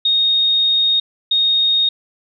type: tone pair in turn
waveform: sine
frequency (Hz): 3717 / 3717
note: A#7 / A#7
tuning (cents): -6 / -6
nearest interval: unison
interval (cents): 0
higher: neither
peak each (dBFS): -12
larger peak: neither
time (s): 0.05-1 / 1.31-1.89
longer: first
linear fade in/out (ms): 5
effects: none